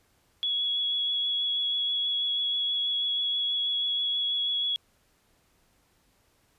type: tone with vibrato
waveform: sine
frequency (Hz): 3359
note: G#7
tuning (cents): +19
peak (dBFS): -25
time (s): 0.43-4.76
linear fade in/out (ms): 0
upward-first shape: triangle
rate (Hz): 6.2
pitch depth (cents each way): 14
effects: pink hiss -67 dBFS RMS until 6.58 s + resampled to 32000 Hz